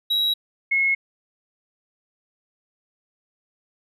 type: tone pair in turn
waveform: triangle / sine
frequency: 3864 / 2173 Hz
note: B7 / C#7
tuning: -39 / -35 cents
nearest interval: minor seventh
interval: 996 cents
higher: first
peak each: -17 dBFS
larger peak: neither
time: 0.1-0.34 / 0.71-0.95 s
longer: neither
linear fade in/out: 10 ms
effects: resampled to 32000 Hz